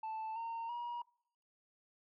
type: tone with pitch steps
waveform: sine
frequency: 880 / 917.4 / 956.3 Hz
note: A5 / A#5 / A#5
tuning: 0 / -28 / +44 cents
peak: -36 dBFS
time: 0.03-1.02 s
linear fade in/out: 5 ms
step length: 330 ms
effects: noise-tail reverb RT60 0.7 s tail -25 dB re dry + tanh soft clip ceiling -38 dBFS